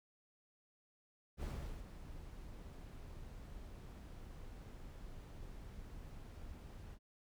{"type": "noise with ADSR envelope", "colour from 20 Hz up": "brown", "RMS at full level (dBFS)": -41, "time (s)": [1.37, 6.99], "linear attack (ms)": 58, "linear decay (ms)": 410, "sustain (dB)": -10, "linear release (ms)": 63, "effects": []}